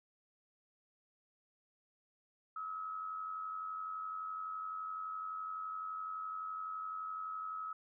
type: tone with amplitude modulation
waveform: sine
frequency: 1285 Hz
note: E6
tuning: 45 cents flat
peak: -37 dBFS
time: 2.56-7.73 s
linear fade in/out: 5 ms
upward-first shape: sine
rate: 91.8 Hz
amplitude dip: 50%
effects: none